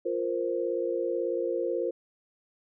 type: chord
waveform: sine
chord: F suspended fourth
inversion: none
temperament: just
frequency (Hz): 349.2 / 465.6 / 523.8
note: F4 / Bb4 / C5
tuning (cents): 0 / -2 / +2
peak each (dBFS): -31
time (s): 0.05-1.91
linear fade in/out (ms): 10
effects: none